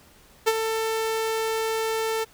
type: tone with ADSR envelope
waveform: sawtooth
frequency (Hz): 445.1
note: A4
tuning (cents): +20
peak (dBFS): -12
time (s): 0.46-2.25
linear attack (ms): 19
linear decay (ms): 41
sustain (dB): -8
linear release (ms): 20
effects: pink hiss -54 dBFS RMS until 2.33 s